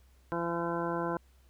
harmonic tone, 170 Hz, F3, 46 cents flat, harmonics 1 / 2 / 3 / 4 / 5 / 6 / 8 / 9, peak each -38 / -35 / -37 / -40 / -41 / -37 / -42 / -44 dBFS, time 0.32-1.17 s, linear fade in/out 0 ms, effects added 64 Hz sine -59 dBFS peak until 1.49 s + pink hiss -69 dBFS RMS until 1.49 s

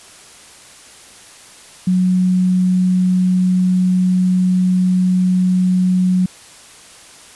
sine tone, 183.3 Hz, F#3, 16 cents flat, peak -11 dBFS, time 1.87-6.26 s, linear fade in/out 5 ms, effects white hiss -41 dBFS RMS until 7.35 s + resampled to 24000 Hz

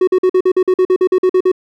triangle tone bursts, 370 Hz, F#4, in tune, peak -6 dBFS, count 14, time 0.01-1.517 s, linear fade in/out 5 ms, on 64 ms, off 47 ms, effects none

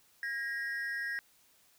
triangle ring-modulated tone, 1760 Hz, A6, in tune, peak -29 dBFS, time 0.23-1.19 s, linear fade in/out 0 ms, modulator 131 Hz, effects white hiss -66 dBFS RMS until 1.78 s

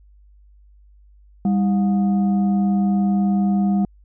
sine tone with frequency modulation, 198.6 Hz, G3, 23 cents sharp, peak -15 dBFS, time 1.45-3.85 s, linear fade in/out 2 ms, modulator 521 Hz, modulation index 0.39, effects added 50 Hz sine -47 dBFS peak until 4.04 s

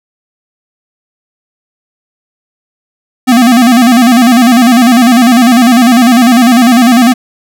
square tone with vibrato, 243.2 Hz, B3, 26 cents flat, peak -3 dBFS, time 3.27-7.14 s, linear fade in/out 20 ms, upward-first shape square, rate 10 Hz, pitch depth 91 cents each way, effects none

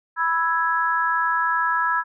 sine chord, E major, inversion second, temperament equal, 987.8 / 1318.5 / 1661.2 Hz, B5 / E6 / G#6, 0 / 0 / 0 cents, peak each -23 dBFS, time 0.16-2.04 s, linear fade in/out 50 ms, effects none

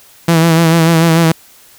sawtooth tone with vibrato, 164.81 Hz, E3, in tune, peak -3 dBFS, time 0.28-1.32 s, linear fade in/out 5 ms, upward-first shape sine, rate 6.8 Hz, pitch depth 43 cents each way, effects white hiss -43 dBFS RMS until 1.78 s

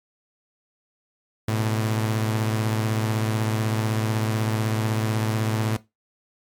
sawtooth beating tone pair, 109.2 / 125.2 Hz, A2 / B2, -13 / +24 cents, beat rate 16 Hz, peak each -18 / -27 dBFS, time 1.48-5.77 s, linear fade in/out 5 ms, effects noise-tail reverb RT60 0.2 s tail -17 dB re dry + MP3 96 kbps

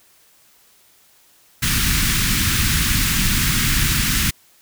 pink band-stop noise, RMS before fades -18 dBFS, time 1.62-4.31 s, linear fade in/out 10 ms, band 250 to 1400 Hz, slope 24 dB/octave, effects white hiss -54 dBFS RMS until 4.61 s

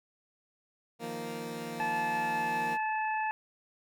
15% pulse chord, Eb suspended second, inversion none, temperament equal, 155.56 / 174.61 / 233.1 Hz, Eb3 / F3 / Bb3, 0 / 0 / 0 cents, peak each -38 / -37 / -32 dBFS, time 0.99-2.78 s, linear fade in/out 50 ms
harmonic tone, 868 Hz, A5, 24 cents flat, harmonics 1 / 2 / 3, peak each -30 / -36 / -40 dBFS, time 1.8-3.31 s, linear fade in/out 0 ms
effects none

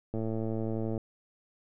click train, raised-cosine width 2 ms, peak -21 dBFS, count 94, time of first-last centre 0.14-0.978 s, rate 111 Hz, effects none

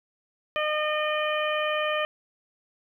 harmonic tone, 609 Hz, D#5, 37 cents flat, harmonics 1 / 2 / 3 / 4 / 5, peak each -27 / -30 / -32 / -33 / -34 dBFS, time 0.56-2.05 s, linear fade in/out 0 ms, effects 10-bit

